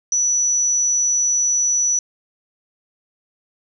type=tone; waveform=sine; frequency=5920 Hz; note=F#8; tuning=in tune; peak=-15 dBFS; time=0.12-1.99 s; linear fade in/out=2 ms; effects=none